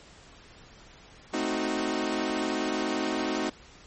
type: chord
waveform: sawtooth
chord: A diminished seventh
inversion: none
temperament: equal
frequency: 220 / 261.6 / 311.1 / 370 Hz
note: A3 / C4 / Eb4 / Gb4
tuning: 0 / 0 / 0 / 0 cents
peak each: -31 / -29 / -27 / -29 dBFS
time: 1.33-3.5 s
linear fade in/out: 10 ms
effects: pink hiss -52 dBFS RMS until 3.86 s + MP3 32 kbps